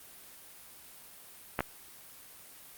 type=clicks; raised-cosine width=0.5 ms; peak=-14 dBFS; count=2; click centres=1.591 / 1.606 s; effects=white hiss -52 dBFS RMS until 2.77 s + Opus 32 kbps